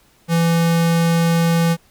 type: tone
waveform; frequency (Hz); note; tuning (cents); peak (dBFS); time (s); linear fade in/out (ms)
square; 167.3; E3; +26; -14; 0.28-1.77; 50
effects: pink hiss -55 dBFS RMS until 1.9 s